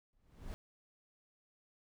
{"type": "noise with exponential growth", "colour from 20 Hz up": "brown", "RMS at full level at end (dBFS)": -39, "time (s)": [0.13, 0.54], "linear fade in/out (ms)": 0, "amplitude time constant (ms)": 87, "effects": []}